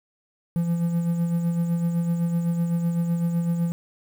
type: tone with tremolo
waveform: triangle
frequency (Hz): 170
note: F3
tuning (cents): -46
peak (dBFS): -17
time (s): 0.56-3.72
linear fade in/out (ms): 0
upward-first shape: sine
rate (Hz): 7.9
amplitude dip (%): 45
effects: 8-bit